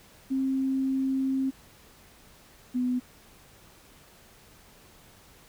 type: tone pair in turn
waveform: sine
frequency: 266.2 / 249.8 Hz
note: C4 / B3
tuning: +30 / +20 cents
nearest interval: minor second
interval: 110 cents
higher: first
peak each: -24 dBFS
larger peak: neither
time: 0.3-1.51 / 2.74-3 s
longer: first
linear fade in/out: 20 ms
effects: pink hiss -55 dBFS RMS until 5.48 s